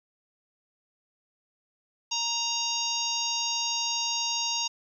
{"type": "harmonic tone with a mistuned harmonic", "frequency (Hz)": 932.3, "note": "A#5", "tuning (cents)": 0, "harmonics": [1, 3, 4, 5, 6, 7], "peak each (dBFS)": [-35, -33, -34, -34, -34, -33], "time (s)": [2.11, 4.68], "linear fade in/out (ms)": 10, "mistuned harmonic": 5, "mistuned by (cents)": 39, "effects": ["10-bit"]}